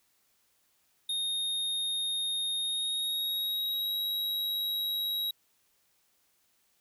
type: tone with pitch glide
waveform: square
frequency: 3700 to 3846 Hz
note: A#7 to B7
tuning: -14 to -47 cents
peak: -30 dBFS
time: 1.09-5.31 s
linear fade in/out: 5 ms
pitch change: +67 cents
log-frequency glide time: 2.57-3.96 s
effects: white hiss -71 dBFS RMS until 6.8 s